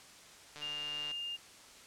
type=click train; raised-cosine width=0.2 ms; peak=-30 dBFS; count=83; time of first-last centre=0.56-1.114 s; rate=148 Hz
type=tone; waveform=sine; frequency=2814 Hz; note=F7; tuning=12 cents sharp; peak=-37 dBFS; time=0.61-1.37 s; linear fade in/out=20 ms
effects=white hiss -55 dBFS RMS until 1.86 s + low-pass 8000 Hz 12 dB/octave